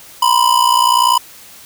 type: ring-modulated tone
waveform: square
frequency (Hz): 994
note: B5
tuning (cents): +11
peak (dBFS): -7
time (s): 0.22-1.18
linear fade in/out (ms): 5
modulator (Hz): 30.2
effects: white hiss -39 dBFS RMS until 1.65 s